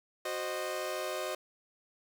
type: chord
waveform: sawtooth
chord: C diminished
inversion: second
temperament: equal with one note detuned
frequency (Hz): 370 / 523.3 / 616.5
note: Gb4 / C5 / Eb5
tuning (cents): 0 / 0 / -16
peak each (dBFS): -36 / -35 / -33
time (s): 0.25-1.35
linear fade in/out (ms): 5
effects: none